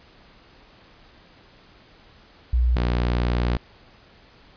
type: tone pair in turn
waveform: sine / sawtooth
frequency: 60.6 / 60.08 Hz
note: B1 / B1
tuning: -32 / -47 cents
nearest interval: unison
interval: 15 cents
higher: first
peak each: -16 dBFS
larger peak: neither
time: 2.53-2.76 / 2.76-3.57 s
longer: second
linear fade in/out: 5 ms
effects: pink hiss -52 dBFS RMS until 4.56 s + resampled to 11025 Hz